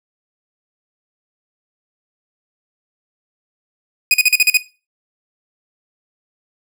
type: tone bursts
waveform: sawtooth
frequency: 2489 Hz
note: D#7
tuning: in tune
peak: -5 dBFS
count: 7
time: 4.11-4.572 s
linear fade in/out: 2 ms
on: 30 ms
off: 42 ms
effects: noise-tail reverb RT60 0.3 s tail -17 dB re dry